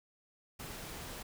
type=noise; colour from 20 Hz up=pink; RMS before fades=-45 dBFS; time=0.59-1.23 s; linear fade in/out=10 ms; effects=none